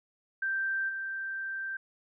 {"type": "tone with level steps", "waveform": "sine", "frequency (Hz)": 1568, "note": "G6", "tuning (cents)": 0, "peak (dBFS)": [-28, -33], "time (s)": [0.42, 1.77], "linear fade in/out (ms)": 5, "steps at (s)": 0.88, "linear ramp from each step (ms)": 20, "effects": []}